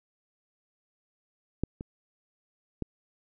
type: clicks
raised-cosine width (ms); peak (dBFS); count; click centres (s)
3; -14 / -24 / -18; 3; 1.636 / 1.809 / 2.823
effects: none